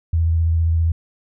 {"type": "tone with vibrato", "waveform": "sine", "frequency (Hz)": 82.3, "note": "E2", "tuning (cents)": -2, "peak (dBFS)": -14, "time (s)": [0.13, 0.92], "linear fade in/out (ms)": 5, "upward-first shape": "square", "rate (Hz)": 15, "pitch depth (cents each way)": 19, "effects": []}